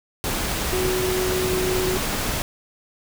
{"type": "tone in noise", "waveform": "sine", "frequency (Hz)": 370, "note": "F#4", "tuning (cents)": 0, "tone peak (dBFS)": -22, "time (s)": [0.73, 1.97], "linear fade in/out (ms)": 0, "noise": "pink", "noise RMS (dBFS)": -25, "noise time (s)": [0.24, 2.42], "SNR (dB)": 0, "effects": []}